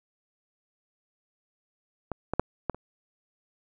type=clicks; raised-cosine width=1 ms; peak=-17 / -14 / -7 / -12 / -29 dBFS; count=5; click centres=2.117 / 2.336 / 2.396 / 2.697 / 2.746 s; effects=none